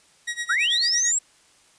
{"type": "tone with tremolo", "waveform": "sawtooth", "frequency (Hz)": 1900, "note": "A#6", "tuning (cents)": 33, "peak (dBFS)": -21, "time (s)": [0.27, 1.12], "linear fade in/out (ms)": 10, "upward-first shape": "sine", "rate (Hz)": 9, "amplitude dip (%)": 90}
{"type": "linear sweep", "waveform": "sine", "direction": "up", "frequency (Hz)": [1278, 7800], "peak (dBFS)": -19, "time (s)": [0.49, 1.19], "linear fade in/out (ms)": 10}
{"effects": ["white hiss -57 dBFS RMS until 1.78 s", "resampled to 22050 Hz"]}